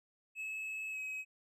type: tone with pitch glide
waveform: triangle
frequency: 2588 to 2546 Hz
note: E7 to D#7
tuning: -32 to +39 cents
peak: -37 dBFS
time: 0.35-1.25 s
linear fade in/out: 50 ms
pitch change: -29 cents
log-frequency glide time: 0.91-0.98 s
effects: none